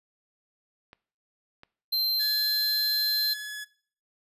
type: clicks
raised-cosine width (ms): 0.3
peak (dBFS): -31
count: 2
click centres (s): 0.931 / 1.634
type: tone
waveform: square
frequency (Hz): 4129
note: C8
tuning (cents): -24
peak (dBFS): -24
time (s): 1.92-3.34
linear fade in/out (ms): 10
type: tone with vibrato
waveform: sawtooth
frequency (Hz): 1700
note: G#6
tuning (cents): +40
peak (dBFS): -31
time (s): 2.19-3.65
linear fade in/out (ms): 20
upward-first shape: sine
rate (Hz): 18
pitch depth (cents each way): 8
effects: noise-tail reverb RT60 0.5 s tail -21 dB re dry + resampled to 32000 Hz